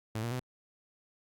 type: tone with pitch steps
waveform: sawtooth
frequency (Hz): 110 / 117.9 / 126.36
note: A2 / A#2 / B2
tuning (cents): 0 / +20 / +40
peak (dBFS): -29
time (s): 0.15-0.396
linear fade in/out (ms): 5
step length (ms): 82
effects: Opus 48 kbps